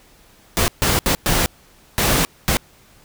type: noise bursts at uneven times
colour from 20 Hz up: pink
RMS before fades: -17 dBFS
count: 6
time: 0.57-0.68 / 0.82-0.99 / 1.06-1.15 / 1.26-1.46 / 1.98-2.25 / 2.48-2.57 s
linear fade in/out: 0 ms
effects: pink hiss -51 dBFS RMS until 3.04 s